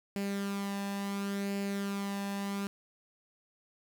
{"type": "tone with flanger", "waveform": "sawtooth", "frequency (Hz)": 199.2, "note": "G3", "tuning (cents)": 28, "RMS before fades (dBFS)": -35, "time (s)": [0.16, 2.67], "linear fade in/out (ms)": 0, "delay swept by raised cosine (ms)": [0.41, 1.15], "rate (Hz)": 0.71, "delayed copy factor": 0.5, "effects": []}